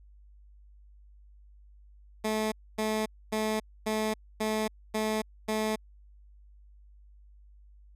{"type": "tone bursts", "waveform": "15% pulse", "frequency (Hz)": 216.8, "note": "A3", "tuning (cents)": -25, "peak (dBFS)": -21, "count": 7, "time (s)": [2.24, 5.76], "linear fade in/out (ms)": 10, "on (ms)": 280, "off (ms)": 260, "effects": ["added 50 Hz sine -52 dBFS peak until 7.95 s", "resampled to 32000 Hz"]}